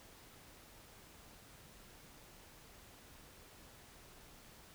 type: silence
effects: pink hiss -59 dBFS RMS until 4.74 s